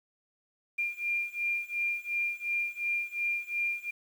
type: beating tone pair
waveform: sine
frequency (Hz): 2394 / 2396.8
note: D7 / D7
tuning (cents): +33 / +35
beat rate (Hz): 2.8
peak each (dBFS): -33 / -32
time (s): 0.78-3.91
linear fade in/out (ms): 10
effects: 9-bit